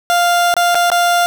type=tone with dropouts; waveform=30% pulse; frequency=698.5 Hz; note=F5; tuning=in tune; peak=-8 dBFS; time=0.1-1.26 s; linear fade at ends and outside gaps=0 ms; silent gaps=0.54-0.566 / 0.746-0.753 / 0.901-0.917 s; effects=none